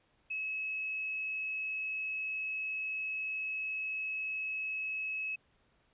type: tone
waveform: sine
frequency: 2577 Hz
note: E7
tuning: 40 cents flat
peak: -34 dBFS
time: 0.3-5.36 s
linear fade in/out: 10 ms
effects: pink hiss -71 dBFS RMS until 5.93 s + resampled to 8000 Hz